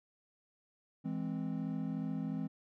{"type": "chord", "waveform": "triangle", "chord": "E augmented", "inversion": "none", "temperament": "equal", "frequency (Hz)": [164.81, 207.7, 261.6], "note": ["E3", "G#3", "B#3"], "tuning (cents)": [0, 0, 0], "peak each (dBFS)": [-37, -38, -37], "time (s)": [1.04, 2.48], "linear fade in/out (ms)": 20, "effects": []}